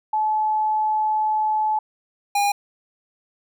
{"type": "tone pair in turn", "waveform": ["sine", "square"], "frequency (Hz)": [861, 812.7], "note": ["A5", "G#5"], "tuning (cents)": [-38, -38], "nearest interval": "minor second", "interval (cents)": 100, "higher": "first", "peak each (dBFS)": -18, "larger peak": "neither", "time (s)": [[0.13, 1.79], [2.35, 2.52]], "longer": "first", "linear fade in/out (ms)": 5, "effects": []}